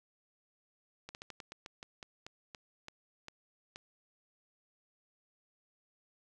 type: slowing click train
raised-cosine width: 0.2 ms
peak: -28 dBFS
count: 14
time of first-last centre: 1.09-3.759 s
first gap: 59 ms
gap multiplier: 1.19
effects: none